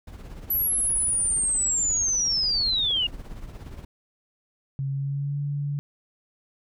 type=noise with tremolo; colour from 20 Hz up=brown; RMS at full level=-36 dBFS; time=0.07-3.85 s; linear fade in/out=5 ms; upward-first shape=triangle; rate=17 Hz; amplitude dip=65%
type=linear sweep; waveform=sine; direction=down; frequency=11880 to 2794 Hz; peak=-21 dBFS; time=0.5-3.07 s; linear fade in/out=5 ms
type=tone with pitch glide; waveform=sine; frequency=136.9 to 143.54 Hz; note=C#3 to D3; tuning=-21 to -39 cents; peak=-25 dBFS; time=4.79-5.79 s; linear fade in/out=0 ms; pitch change=+82 cents; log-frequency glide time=4.89-5.39 s
effects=none